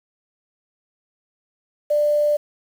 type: tone with quantisation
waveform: sine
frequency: 592 Hz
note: D5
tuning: 14 cents sharp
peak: -15 dBFS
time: 1.9-2.37 s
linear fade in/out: 10 ms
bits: 7
effects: none